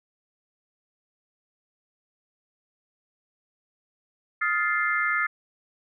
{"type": "chord", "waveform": "sine", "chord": "F dominant seventh", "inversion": "third", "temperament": "just", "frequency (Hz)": [1257.2, 1396.9, 1746.1, 2095], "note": ["Eb6", "F6", "A6", "C7"], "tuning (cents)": [18, 0, -14, 2], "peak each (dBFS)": [-29, -28, -27, -27], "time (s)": [4.41, 5.27], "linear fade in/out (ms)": 10, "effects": []}